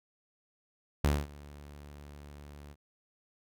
sawtooth tone with ADSR envelope, 72.6 Hz, D2, 19 cents flat, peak -19 dBFS, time 1.04-2.76 s, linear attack 5 ms, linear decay 220 ms, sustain -24 dB, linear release 47 ms, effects none

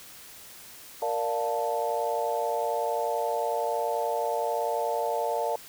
sine chord, Bb major seventh, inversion none, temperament equal, 466.2 / 587.3 / 698.5 / 880 Hz, Bb4 / D5 / F5 / A5, 0 / 0 / 0 / 0 cents, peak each -31 dBFS, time 1.02-5.56 s, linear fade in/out 2 ms, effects white hiss -47 dBFS RMS until 5.68 s

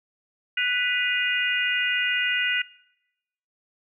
harmonic tone with a mistuned harmonic, 493.9 Hz, B4, in tune, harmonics 3 / 4 / 5 / 6, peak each -27 / -27 / -27 / -27 dBFS, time 0.57-2.62 s, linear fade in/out 5 ms, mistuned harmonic 6, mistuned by -76 cents, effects noise-tail reverb RT60 0.9 s tail -22 dB re dry

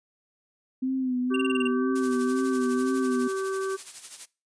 sine tone with vibrato, 256.3 Hz, C4, 36 cents flat, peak -24 dBFS, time 0.82-3.28 s, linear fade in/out 10 ms, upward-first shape sine, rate 2 Hz, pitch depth 51 cents each way
harmonic tone, 384.9 Hz, G4, 32 cents flat, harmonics 1 / 3 / 4, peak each -27 / -35 / -38 dBFS, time 1.3-3.77 s, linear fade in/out 20 ms
triangle tone bursts, 2773 Hz, F7, 13 cents flat, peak -25 dBFS, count 7, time 1.34-1.675 s, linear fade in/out 5 ms, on 23 ms, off 29 ms
blue noise with tremolo, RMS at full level -36 dBFS, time 1.95-4.26 s, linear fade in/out 10 ms, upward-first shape sine, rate 12 Hz, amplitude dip 65%
effects noise-tail reverb RT60 0.3 s tail -22 dB re dry + resampled to 22050 Hz

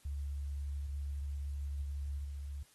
sine tone with level steps, 70.9 Hz, C#2, 40 cents sharp, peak -36 / -39 dBFS, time 0.05-2.63 s, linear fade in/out 5 ms, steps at 2.24 s, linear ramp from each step 10 ms, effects white hiss -66 dBFS RMS until 2.74 s + AAC 32 kbps

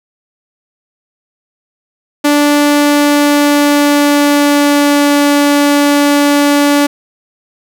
sawtooth tone with pitch glide, 291.8 to 288.1 Hz, D4 to D4, -11 to -33 cents, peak -3 dBFS, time 2.24-6.87 s, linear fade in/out 10 ms, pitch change -22 cents, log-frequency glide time 2.53-5.17 s, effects none

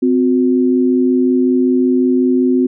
sine tone pair together, 257.4 / 362.8 Hz, C4 / F#4, -28 / -34 cents, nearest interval tritone, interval 594 cents, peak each -11 / -15 dBFS, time 0.02-2.67 s, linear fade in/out 10 ms, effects none

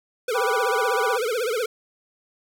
square tone with vibrato, 466.2 Hz, A#4, in tune, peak -23 dBFS, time 0.28-1.66 s, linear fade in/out 5 ms, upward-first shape triangle, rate 16 Hz, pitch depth 210 cents each way
sine chord, G major seventh, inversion none, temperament just, 784 / 980 / 1176 / 1470 Hz, G5 / B5 / D6 / F#6, 0 / -14 / +2 / -12 cents, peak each -28 dBFS, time 0.34-1.18 s, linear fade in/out 20 ms
effects none

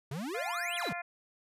square exponential two-way sweep, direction up then down, 126.3 to 3520 to 126.3 Hz, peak -36 dBFS, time 0.11-0.93 s, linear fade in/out 5 ms, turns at 0.76 s
harmonic tone, 348.1 Hz, F4, 6 cents flat, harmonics 2 / 3 / 4 / 5 / 6 / 7, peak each -39 / -47 / -43 / -43 / -44 / -44 dBFS, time 0.34-1.02 s, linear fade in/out 10 ms
triangle tone with exponential growth, 3965 Hz, B7, 6 cents sharp, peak -34 dBFS, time 0.61-0.89 s, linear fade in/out 2 ms, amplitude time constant 60 ms
effects resampled to 32000 Hz

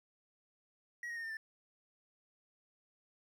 triangle tone with pitch steps, 1908 / 1873.1 / 1838.8 / 1805.1 / 1772 Hz, A#6 / A#6 / A#6 / A6 / A6, +40 / +8 / -24 / +44 / +12 cents, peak -38 dBFS, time 1.03-1.37 s, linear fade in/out 2 ms, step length 68 ms, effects none

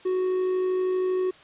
triangle tone with amplitude modulation, 370 Hz, F#4, in tune, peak -19 dBFS, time 0.05-1.31 s, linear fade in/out 10 ms, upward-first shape sine, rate 52.7 Hz, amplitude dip 25%, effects white hiss -51 dBFS RMS until 1.43 s + resampled to 8000 Hz

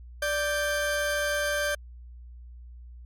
40% pulse tone pair together, 587.3 / 1568 Hz, D5 / G6, 0 / 0 cents, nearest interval octave + perfect fourth, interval 1700 cents, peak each -27 dBFS, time 0.22-1.75 s, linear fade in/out 5 ms, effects added 60 Hz sine -42 dBFS peak until 3.05 s + MP3 64 kbps

